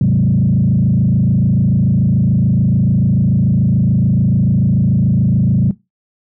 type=tone with frequency modulation; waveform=sine; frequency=155.8 Hz; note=D#3; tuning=3 cents sharp; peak=-8 dBFS; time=0.01-5.71 s; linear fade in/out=2 ms; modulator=26.9 Hz; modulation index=2; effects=noise-tail reverb RT60 0.2 s tail -19 dB re dry + tanh soft clip ceiling -5 dBFS